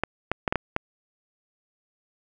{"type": "clicks", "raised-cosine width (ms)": 0.5, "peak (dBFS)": -8, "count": 6, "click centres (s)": [0.036, 0.316, 0.478, 0.525, 0.557, 0.764], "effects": []}